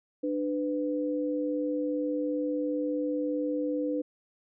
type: tone pair together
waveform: sine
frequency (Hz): 297.5 / 500.3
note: D4 / B4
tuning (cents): +22 / +22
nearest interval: major sixth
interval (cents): 900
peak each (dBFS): -29 / -31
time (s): 0.23-4.02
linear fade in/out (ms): 10
effects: none